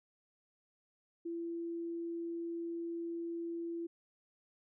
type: tone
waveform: sine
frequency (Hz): 337.2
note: E4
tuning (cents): +39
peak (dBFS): -37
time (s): 1.25-3.87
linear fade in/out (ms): 10
effects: none